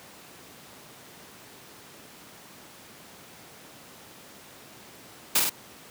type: noise with echo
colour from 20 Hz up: white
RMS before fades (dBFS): -21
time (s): 5.35-5.4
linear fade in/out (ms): 5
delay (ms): 48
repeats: 2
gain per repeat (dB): -3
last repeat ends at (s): 5.496
effects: pink hiss -48 dBFS RMS until 5.9 s + high-pass 150 Hz 12 dB/octave